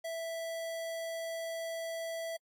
square tone, 659.3 Hz, E5, in tune, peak -37 dBFS, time 0.04-2.37 s, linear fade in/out 10 ms, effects AAC 64 kbps

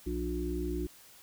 harmonic tone with a mistuned harmonic, 59.6 Hz, A#1, 39 cents sharp, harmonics 1 / 3 / 5 / 6, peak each -35 / -41 / -37 / -36 dBFS, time 0.06-0.87 s, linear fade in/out 10 ms, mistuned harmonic 1, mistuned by +51 cents, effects white hiss -56 dBFS RMS until 1.22 s

